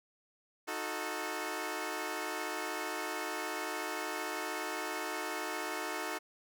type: chord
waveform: 10% pulse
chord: D# diminished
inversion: none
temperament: equal with one note detuned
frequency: 311.1 / 363.8 / 440 Hz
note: D#4 / F#4 / A4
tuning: 0 / -29 / 0 cents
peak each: -32 dBFS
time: 0.67-6.19 s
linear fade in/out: 20 ms
effects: none